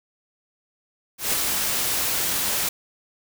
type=noise with ADSR envelope; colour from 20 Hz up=white; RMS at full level=-21 dBFS; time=1.18-2.69 s; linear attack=150 ms; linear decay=11 ms; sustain=-3 dB; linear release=5 ms; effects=none